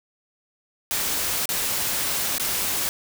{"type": "noise with dropouts", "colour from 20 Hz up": "white", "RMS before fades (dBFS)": -25, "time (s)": [0.91, 2.89], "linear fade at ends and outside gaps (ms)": 0, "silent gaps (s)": [[1.456, 1.491], [2.381, 2.398]], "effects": []}